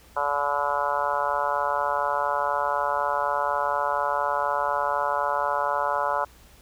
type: harmonic tone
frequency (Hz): 144.1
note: D3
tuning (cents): -33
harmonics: 3 / 4 / 5 / 6 / 7 / 8 / 9 / 10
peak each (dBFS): -39 / -29 / -32 / -29 / -27 / -35 / -31 / -34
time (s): 0.16-6.25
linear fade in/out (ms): 10
effects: added 60 Hz sine -54 dBFS peak until 6.61 s + pink hiss -54 dBFS RMS until 6.61 s